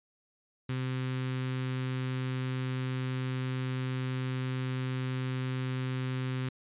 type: tone with notch filter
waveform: sawtooth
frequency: 129 Hz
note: C3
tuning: 24 cents flat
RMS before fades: -33 dBFS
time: 0.69-6.49 s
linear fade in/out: 5 ms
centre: 680 Hz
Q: 0.78
effects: resampled to 8000 Hz